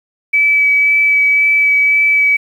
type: tone with vibrato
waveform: sine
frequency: 2293 Hz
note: D7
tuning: 42 cents flat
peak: -8 dBFS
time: 0.33-2.37 s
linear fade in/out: 10 ms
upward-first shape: sine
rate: 1.9 Hz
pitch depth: 10 cents each way
effects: 7-bit